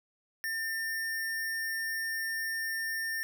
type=tone with sample-and-hold; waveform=sine; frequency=1798 Hz; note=A6; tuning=37 cents sharp; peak=-31 dBFS; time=0.44-3.23 s; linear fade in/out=0 ms; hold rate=7350 Hz; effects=none